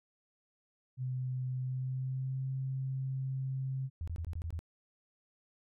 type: tone with pitch glide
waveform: sine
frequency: 128.1 to 132.69 Hz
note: C3 to C3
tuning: -36 to +25 cents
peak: -33 dBFS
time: 0.97-3.9 s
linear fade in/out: 50 ms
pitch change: +61 cents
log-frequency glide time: 1.54-2.48 s
type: tone bursts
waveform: sine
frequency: 82.41 Hz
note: E2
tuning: in tune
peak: -35 dBFS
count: 7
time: 4.01-4.591 s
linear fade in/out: 0 ms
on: 65 ms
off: 21 ms
effects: none